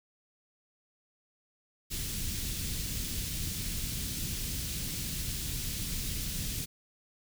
pink band-stop noise, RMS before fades -35 dBFS, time 1.9-6.66 s, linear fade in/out 20 ms, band 190 to 3500 Hz, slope 12 dB/octave, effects none

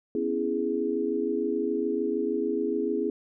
sine chord, C# minor seventh, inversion third, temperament equal with one note detuned, 250.4 / 277.2 / 329.6 / 415.3 Hz, B3 / C#4 / E4 / G#4, +24 / 0 / 0 / 0 cents, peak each -32 / -33 / -30 / -28 dBFS, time 0.15-3.1 s, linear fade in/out 2 ms, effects none

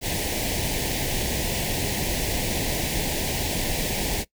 pink band-stop noise, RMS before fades -26 dBFS, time 0.01-4.25 s, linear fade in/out 50 ms, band 890 to 1800 Hz, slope 48 dB/octave, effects noise-tail reverb RT60 0.1 s tail -20 dB re dry

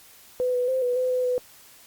sine tone with pitch steps, 501 / 494.6 / 520 / 492.4 / 508 / 504 / 498.1 Hz, B4 / B4 / C5 / B4 / B4 / B4 / B4, +25 / +3 / -11 / -5 / +49 / +35 / +15 cents, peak -21 dBFS, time 0.4-1.38 s, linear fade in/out 0 ms, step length 140 ms, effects white hiss -51 dBFS RMS until 1.86 s + Opus 48 kbps

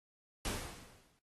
pink noise with exponential decay, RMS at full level -36 dBFS, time 0.45-1.19 s, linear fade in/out 1 ms, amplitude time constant 160 ms, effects noise-tail reverb RT60 0.2 s tail -23 dB re dry + AAC 32 kbps

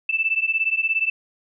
sine beating tone pair, 2637 / 2654 Hz, E7 / E7, 0 / +11 cents, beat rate 17 Hz, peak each -22 dBFS, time 0.09-1.1 s, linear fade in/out 5 ms, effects none

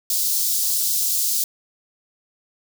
white high-pass noise, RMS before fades -21 dBFS, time 0.1-1.44 s, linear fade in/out 2 ms, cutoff 4400 Hz, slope 24 dB/octave, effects none

